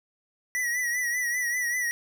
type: tone with vibrato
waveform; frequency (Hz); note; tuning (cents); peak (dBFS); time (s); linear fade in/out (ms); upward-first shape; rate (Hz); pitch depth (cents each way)
square; 1944; B6; -28; -26; 0.55-1.91; 0; triangle; 5.1; 71
effects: none